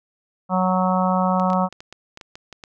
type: harmonic tone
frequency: 185 Hz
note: F#3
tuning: in tune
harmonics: 1 / 3 / 4 / 5 / 6 / 7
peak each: -20 / -25 / -24 / -25 / -26 / -27 dBFS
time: 0.49-1.69 s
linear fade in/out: 50 ms
type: clicks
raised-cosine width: 0.2 ms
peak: -21 dBFS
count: 11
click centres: 1.398 / 1.502 / 1.532 / 1.726 / 1.805 / 1.926 / 2.174 / 2.212 / 2.355 / 2.527 / 2.638 s
effects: none